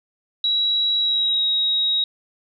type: tone with pitch glide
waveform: sine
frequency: 3884 to 3800 Hz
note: B7 to A#7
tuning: -30 to +33 cents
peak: -17 dBFS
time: 0.44-2.04 s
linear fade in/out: 2 ms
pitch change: -37 cents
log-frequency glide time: 0.99-1.44 s
effects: none